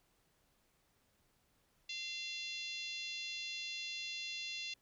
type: harmonic tone with a mistuned harmonic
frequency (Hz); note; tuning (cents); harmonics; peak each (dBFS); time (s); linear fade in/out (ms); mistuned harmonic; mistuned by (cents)
692; F5; -16; 3 / 4 / 5 / 6 / 7 / 8 / 9 / 10; -53 / -44 / -47 / -48 / -50 / -58 / -56 / -60; 1.89-4.74; 5; 4; -25
effects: pink hiss -75 dBFS RMS until 4.81 s